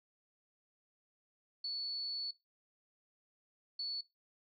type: tone bursts at uneven times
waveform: sine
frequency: 4435 Hz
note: C#8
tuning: in tune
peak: -36 dBFS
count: 2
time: 1.64-2.31 / 3.79-4.01 s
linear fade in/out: 5 ms
effects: noise-tail reverb RT60 0.2 s tail -20 dB re dry